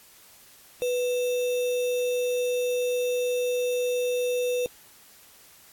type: tone with sample-and-hold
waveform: sine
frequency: 493.9 Hz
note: B4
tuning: in tune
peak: -23 dBFS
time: 0.82-4.66 s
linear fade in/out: 0 ms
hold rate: 3150 Hz
effects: white hiss -53 dBFS RMS until 5.72 s + AAC 64 kbps